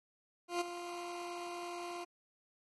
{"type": "tone with ADSR envelope", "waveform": "20% pulse", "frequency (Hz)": 349.2, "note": "F4", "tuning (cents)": 0, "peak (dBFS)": -26, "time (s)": [0.48, 2.05], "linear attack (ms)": 130, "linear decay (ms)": 12, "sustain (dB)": -11, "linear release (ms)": 16, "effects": ["low-pass 12000 Hz 12 dB/octave", "AAC 32 kbps"]}